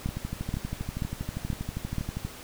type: two click trains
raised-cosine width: 5 ms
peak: -19 / -16 dBFS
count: 28 / 5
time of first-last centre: 0.09-2.25 / 0.06-1.983 s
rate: 12.5 / 2.08 Hz
effects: pink hiss -44 dBFS RMS until 2.43 s